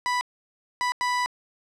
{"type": "tone bursts at uneven times", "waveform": "30% pulse", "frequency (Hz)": 987.8, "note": "B5", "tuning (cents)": 0, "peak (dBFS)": -20, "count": 3, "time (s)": [[0.06, 0.21], [0.81, 0.92], [1.01, 1.26]], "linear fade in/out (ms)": 0, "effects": ["low-pass 7000 Hz 12 dB/octave"]}